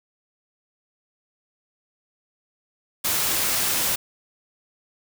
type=noise; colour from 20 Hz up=white; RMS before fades=-23 dBFS; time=3.04-3.96 s; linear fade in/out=10 ms; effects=none